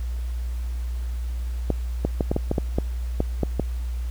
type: clicks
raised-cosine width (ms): 2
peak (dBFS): -8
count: 11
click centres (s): 1.703 / 2.05 / 2.208 / 2.315 / 2.364 / 2.514 / 2.582 / 2.785 / 3.204 / 3.433 / 3.597
effects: added 60 Hz sine -25 dBFS peak until 4.1 s + pink hiss -49 dBFS RMS until 4.1 s